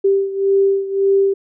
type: beating tone pair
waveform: sine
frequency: 392 / 393.8 Hz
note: G4 / G4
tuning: 0 / +8 cents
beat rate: 1.8 Hz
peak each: -14 / -18 dBFS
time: 0.04-1.34 s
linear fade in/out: 10 ms
effects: none